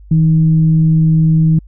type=tone with frequency modulation; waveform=sine; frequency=160 Hz; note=D#3; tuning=49 cents sharp; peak=-7 dBFS; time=0.11-1.59 s; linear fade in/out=5 ms; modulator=151 Hz; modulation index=0.27; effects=added 50 Hz sine -35 dBFS peak until 1.67 s